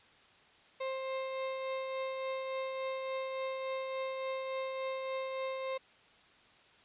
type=tone with tremolo; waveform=35% pulse; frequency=528 Hz; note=C5; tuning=16 cents sharp; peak=-32 dBFS; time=0.8-5.78 s; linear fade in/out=10 ms; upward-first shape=triangle; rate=3.5 Hz; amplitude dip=35%; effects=white hiss -62 dBFS RMS until 6.84 s + resampled to 8000 Hz